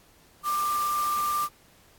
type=tone in noise; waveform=sine; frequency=1187 Hz; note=D6; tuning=18 cents sharp; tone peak=-24 dBFS; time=0.43-1.49 s; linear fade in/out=50 ms; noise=white; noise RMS=-37 dBFS; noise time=0.43-1.49 s; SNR=+10 dB; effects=pink hiss -58 dBFS RMS until 1.98 s + AAC 64 kbps